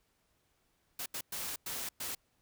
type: noise bursts at uneven times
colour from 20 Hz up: white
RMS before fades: -39 dBFS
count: 5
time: 0.99-1.06 / 1.14-1.21 / 1.32-1.56 / 1.66-1.89 / 2-2.15 s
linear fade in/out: 5 ms
effects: pink hiss -75 dBFS RMS until 2.41 s